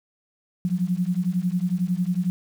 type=beating tone pair; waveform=sine; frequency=174.3 / 185.3 Hz; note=F3 / F#3; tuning=-3 / +3 cents; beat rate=11 Hz; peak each=-24 dBFS; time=0.65-2.3 s; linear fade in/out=0 ms; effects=8-bit